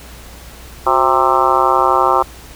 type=harmonic tone with a mistuned harmonic; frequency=132.1 Hz; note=C3; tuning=17 cents sharp; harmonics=3 / 4 / 5 / 6 / 7 / 8 / 9 / 10; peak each=-20 / -20 / -22 / -17 / -17 / -17 / -17 / -19 dBFS; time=0.86-2.23 s; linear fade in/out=10 ms; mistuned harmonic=3; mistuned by=-130 cents; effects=added 60 Hz sine -37 dBFS peak until 2.55 s + pink hiss -38 dBFS RMS until 2.55 s